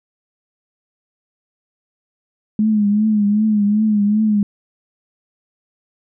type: tone with vibrato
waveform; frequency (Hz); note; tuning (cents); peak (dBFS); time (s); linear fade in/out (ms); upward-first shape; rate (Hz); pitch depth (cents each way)
sine; 210.5; G#3; +24; -12; 2.59-4.43; 2; triangle; 2.6; 75
effects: none